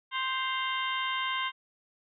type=harmonic tone with a mistuned harmonic; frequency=523.3 Hz; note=C5; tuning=in tune; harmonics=2 / 3 / 4 / 5 / 6 / 7; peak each=-32 / -37 / -35 / -40 / -37 / -41 dBFS; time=0.11-1.52 s; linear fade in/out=50 ms; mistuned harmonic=5; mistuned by=+110 cents; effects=none